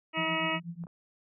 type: harmonic tone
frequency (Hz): 320.2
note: D#4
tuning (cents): +50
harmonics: 1 / 2 / 3 / 4 / 6 / 7 / 8 / 9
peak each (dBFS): -36 / -36 / -36 / -36 / -36 / -36 / -36 / -36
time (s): 0.13-0.6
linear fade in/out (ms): 50
type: tone with tremolo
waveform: sine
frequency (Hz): 170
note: F3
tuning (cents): -46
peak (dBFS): -33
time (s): 0.17-0.86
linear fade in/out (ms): 5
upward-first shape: triangle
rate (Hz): 8.1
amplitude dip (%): 100
type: clicks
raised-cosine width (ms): 1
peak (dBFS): -37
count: 2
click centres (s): 0.838 / 0.869
effects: none